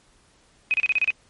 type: tone bursts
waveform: sine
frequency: 2520 Hz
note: D#7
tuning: 21 cents sharp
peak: -17 dBFS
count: 7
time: 0.71-1.105 s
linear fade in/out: 0 ms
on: 29 ms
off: 32 ms
effects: pink hiss -59 dBFS RMS until 1.29 s + MP3 48 kbps